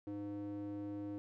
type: tone with band-pass filter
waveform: square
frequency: 102.1 Hz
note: G#2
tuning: 29 cents flat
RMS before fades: -43 dBFS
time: 0.07-1.18 s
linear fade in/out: 0 ms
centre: 350 Hz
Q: 3.9
effects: none